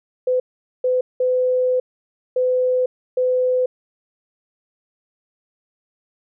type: tone bursts at uneven times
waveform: sine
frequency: 506 Hz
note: B4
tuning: 42 cents sharp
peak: -15 dBFS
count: 5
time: 0.27-0.4 / 0.84-1.01 / 1.2-1.8 / 2.36-2.86 / 3.17-3.66 s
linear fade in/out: 5 ms
effects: none